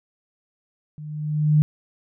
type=tone with level ramp; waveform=sine; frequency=151.4 Hz; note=D#3; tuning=47 cents flat; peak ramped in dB=-34 to -11 dBFS; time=0.98-1.62 s; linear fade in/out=0 ms; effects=none